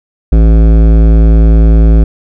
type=tone with hard clipping; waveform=sine; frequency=55 Hz; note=A1; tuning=in tune; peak=-4 dBFS; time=0.32-2.04 s; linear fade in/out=5 ms; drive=15 dB; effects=none